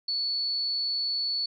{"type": "tone", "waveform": "sine", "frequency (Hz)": 4435, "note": "C#8", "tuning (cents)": 0, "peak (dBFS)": -26, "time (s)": [0.08, 1.46], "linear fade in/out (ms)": 5, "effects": []}